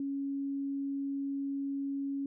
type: tone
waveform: sine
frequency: 277.2 Hz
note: C#4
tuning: in tune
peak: -32 dBFS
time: 0-2.26 s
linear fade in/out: 2 ms
effects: none